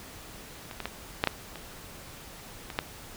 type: clicks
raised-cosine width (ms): 0.3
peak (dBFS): -30 / -23 / -18 / -15 / -7 / -7 / -23 / -21 / -10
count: 9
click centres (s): 0.653 / 0.712 / 0.803 / 0.856 / 1.239 / 1.273 / 1.557 / 2.702 / 2.789
effects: pink hiss -46 dBFS RMS until 3.16 s